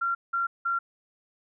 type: tone bursts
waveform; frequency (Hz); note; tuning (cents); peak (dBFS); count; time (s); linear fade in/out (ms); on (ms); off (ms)
sine; 1376; F6; -26; -24; 3; 0.01-0.79; 10; 140; 180
effects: none